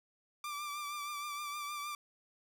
sawtooth tone with vibrato, 1176 Hz, D6, 2 cents sharp, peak -35 dBFS, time 0.44-1.95 s, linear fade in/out 2 ms, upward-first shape triangle, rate 6.4 Hz, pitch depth 42 cents each way, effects none

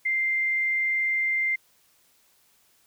sine tone, 2093 Hz, C7, in tune, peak -22 dBFS, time 0.05-1.56 s, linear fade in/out 10 ms, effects white hiss -63 dBFS RMS until 2.86 s

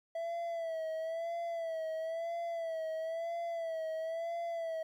triangle tone with vibrato, 659.3 Hz, E5, in tune, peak -33 dBFS, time 0.15-4.83 s, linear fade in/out 5 ms, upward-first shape sine, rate 1 Hz, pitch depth 57 cents each way, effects 12-bit

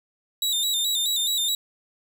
sawtooth tone with vibrato, 3746 Hz, A#7, 8 cents sharp, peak -19 dBFS, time 0.42-1.55 s, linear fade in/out 2 ms, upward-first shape square, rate 4.7 Hz, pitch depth 63 cents each way, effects none

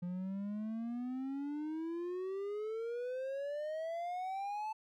triangle exponential sweep, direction up, 174.61 to 880 Hz, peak -35 dBFS, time 0.02-4.73 s, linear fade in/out 10 ms, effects none

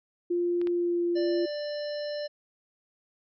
sine tone with pitch glide, 349.2 to 346 Hz, F4 to F4, 0 to -16 cents, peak -24 dBFS, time 0.3-1.46 s, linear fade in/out 10 ms, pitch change -16 cents, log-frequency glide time 0.7-1.03 s
clicks, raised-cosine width 0.3 ms, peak -29 / -25 dBFS, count 2, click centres 0.615 / 0.672 s
harmonic tone, 590 Hz, D5, 8 cents sharp, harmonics 1 / 3 / 5 / 7 / 9, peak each -31 / -45 / -49 / -44 / -45 dBFS, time 1.15-2.28 s, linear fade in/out 20 ms
effects none

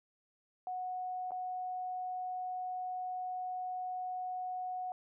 sine tone with dropouts, 735 Hz, F#5, 12 cents flat, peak -36 dBFS, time 0.67-4.92 s, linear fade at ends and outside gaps 1 ms, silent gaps 1.308-1.318 s, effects none

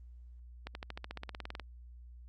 accelerating click train, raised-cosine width 0.3 ms, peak -25 dBFS, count 16, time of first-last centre 0.67-1.597 s, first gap 81 ms, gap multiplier 0.96, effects added 60 Hz sine -49 dBFS peak until 2.28 s + Opus 32 kbps

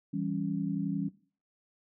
sine chord, C# diminished, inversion first, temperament equal, 164.81 / 196 / 277.2 Hz, E3 / G3 / C#4, 0 / 0 / 0 cents, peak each -35 / -34 / -34 dBFS, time 0.13-1.09 s, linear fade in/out 10 ms, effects noise-tail reverb RT60 0.4 s tail -17 dB re dry

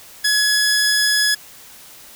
35% pulse tone pair together, 1689 / 5061 Hz, G#6 / D#8, +29 / +29 cents, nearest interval octave + perfect fifth, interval 1900 cents, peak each -15 dBFS, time 0.24-1.35 s, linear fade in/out 10 ms, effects white hiss -42 dBFS RMS until 2.15 s

